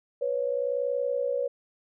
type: tone pair together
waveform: sine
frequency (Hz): 493.9 / 554.7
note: B4 / C#5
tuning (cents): 0 / +1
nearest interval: major second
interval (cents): 201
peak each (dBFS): -28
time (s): 0.21-1.48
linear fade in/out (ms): 10
effects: none